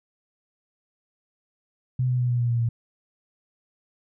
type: tone with pitch steps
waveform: sine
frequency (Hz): 127.1 / 125.28 / 123.48 / 121.71 / 119.97 / 118.25 / 116.55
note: C3 / B2 / B2 / B2 / B2 / A#2 / A#2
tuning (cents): -50 / +25 / 0 / -25 / -50 / +25 / 0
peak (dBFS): -20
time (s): 1.99-2.69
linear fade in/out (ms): 5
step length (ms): 100
effects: none